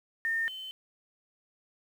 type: tone pair in turn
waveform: sine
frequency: 1820 / 3061 Hz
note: A#6 / G7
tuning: -42 / -42 cents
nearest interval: major sixth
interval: 900 cents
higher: second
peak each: -27 / -38 dBFS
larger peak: first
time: 0.25-0.48 / 0.48-0.71 s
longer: neither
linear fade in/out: 0 ms
effects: 9-bit